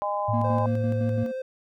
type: harmonic tone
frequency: 204.1 Hz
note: G#3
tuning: 30 cents flat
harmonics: 3 / 4 / 5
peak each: -29 / -29 / -29 dBFS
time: 0.02-0.66 s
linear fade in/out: 0 ms
type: tone with pitch glide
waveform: sine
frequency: 110 to 109.18 Hz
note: A2 to A2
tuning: 0 to -13 cents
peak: -24 dBFS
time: 0.28-1.24 s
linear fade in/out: 10 ms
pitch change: -13 cents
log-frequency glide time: 0.58-0.66 s
type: tone with tremolo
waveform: triangle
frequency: 233.1 Hz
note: A#3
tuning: in tune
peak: -24 dBFS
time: 0.33-1.32 s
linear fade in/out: 10 ms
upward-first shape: square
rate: 5.9 Hz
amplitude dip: 55%
type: tone with vibrato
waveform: triangle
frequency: 520 Hz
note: C5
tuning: 11 cents flat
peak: -27 dBFS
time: 0.44-1.42 s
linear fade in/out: 5 ms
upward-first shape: triangle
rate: 13 Hz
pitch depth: 16 cents each way
effects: none